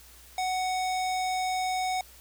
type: tone with low-pass filter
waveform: square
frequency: 743 Hz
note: F#5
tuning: 7 cents sharp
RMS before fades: -29 dBFS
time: 0.38-2.01 s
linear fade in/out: 2 ms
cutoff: 7600 Hz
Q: 1.2
effects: added 60 Hz sine -55 dBFS peak until 2.2 s + white hiss -53 dBFS RMS until 2.2 s